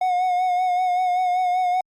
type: tone with vibrato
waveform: triangle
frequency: 728 Hz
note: F#5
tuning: 28 cents flat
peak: -16 dBFS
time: 0.01-1.81 s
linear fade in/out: 5 ms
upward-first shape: sine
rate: 5.2 Hz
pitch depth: 36 cents each way
effects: Opus 48 kbps